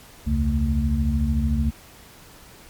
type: tone cluster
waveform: sine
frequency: 67.5 / 80.9 / 137.7 / 224.9 Hz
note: C#2 / E2 / C#3 / A3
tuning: -45 / -32 / -11 / +38 cents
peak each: -21 / -27 / -28 / -24 dBFS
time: 0.26-1.71 s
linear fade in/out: 20 ms
effects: pink hiss -47 dBFS RMS until 2.69 s + MP3 96 kbps